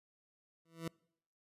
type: tone with exponential growth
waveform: 20% pulse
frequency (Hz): 164.81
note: E3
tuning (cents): 0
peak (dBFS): -31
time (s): 0.65-0.88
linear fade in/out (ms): 5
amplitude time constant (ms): 49
effects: noise-tail reverb RT60 0.7 s tail -26 dB re dry + resampled to 32000 Hz